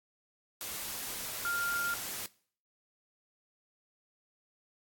sine tone in noise, 1396.9 Hz, F6, in tune, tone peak -31 dBFS, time 1.45-1.94 s, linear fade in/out 0 ms, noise white, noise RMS -39 dBFS, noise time 0.61-2.26 s, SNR +5 dB, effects noise-tail reverb RT60 0.5 s tail -21 dB re dry + AAC 64 kbps

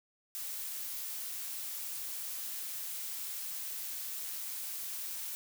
blue noise, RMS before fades -40 dBFS, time 0.35-5.35 s, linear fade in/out 0 ms, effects none

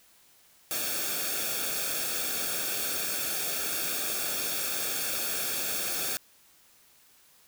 white noise with comb filter, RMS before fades -31 dBFS, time 0.71-6.17 s, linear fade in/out 0 ms, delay 1 ms, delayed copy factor -0.7, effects white hiss -60 dBFS RMS until 7.47 s

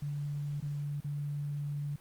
sine tone with dropouts, 145 Hz, D3, 22 cents flat, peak -33 dBFS, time 0.02-1.96 s, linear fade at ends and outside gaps 5 ms, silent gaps 0.603-0.624 / 1.004-1.044 s, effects pink hiss -60 dBFS RMS until 2 s + Opus 48 kbps

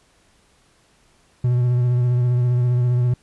triangle tone with vibrato, 123 Hz, B2, 7 cents flat, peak -13 dBFS, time 1.44-3.14 s, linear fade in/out 5 ms, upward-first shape triangle, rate 15 Hz, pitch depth 31 cents each way, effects pink hiss -58 dBFS RMS until 3.22 s + resampled to 24000 Hz

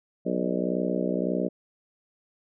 harmonic tone with a mistuned harmonic, 61.74 Hz, B1, in tune, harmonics 3 / 4 / 5 / 6 / 7 / 8 / 9 / 10, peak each -30 / -31 / -32 / -33 / -33 / -34 / -35 / -35 dBFS, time 0.25-1.49 s, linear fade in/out 20 ms, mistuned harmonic 9, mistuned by +48 cents, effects none

